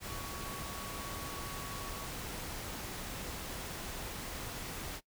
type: tone in noise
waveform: sine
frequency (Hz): 1122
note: C#6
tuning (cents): +21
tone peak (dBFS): -47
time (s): 0.06-2.1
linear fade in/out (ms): 50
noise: pink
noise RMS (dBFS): -42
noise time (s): 0-5.01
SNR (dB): -8
effects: noise-tail reverb RT60 0.1 s tail -20 dB re dry